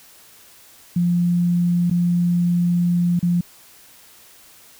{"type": "tone with dropouts", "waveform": "sine", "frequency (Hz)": 174.61, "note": "F3", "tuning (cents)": 0, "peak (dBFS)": -15, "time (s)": [0.96, 3.41], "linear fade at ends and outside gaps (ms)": 5, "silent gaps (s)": [[1.9, 1.91], [3.193, 3.227]], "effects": ["white hiss -48 dBFS RMS until 4.79 s"]}